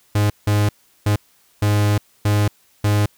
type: tone bursts at uneven times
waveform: 45% pulse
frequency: 103.83 Hz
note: G#2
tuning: in tune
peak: -14 dBFS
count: 6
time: 0.15-0.3 / 0.47-0.69 / 1.06-1.16 / 1.62-1.98 / 2.25-2.48 / 2.84-3.06 s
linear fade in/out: 5 ms
effects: white hiss -57 dBFS RMS until 3.17 s